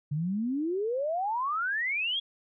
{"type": "exponential sweep", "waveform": "sine", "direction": "up", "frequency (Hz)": [141.1, 3382], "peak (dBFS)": -27, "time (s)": [0.11, 2.2], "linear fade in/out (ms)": 10, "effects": []}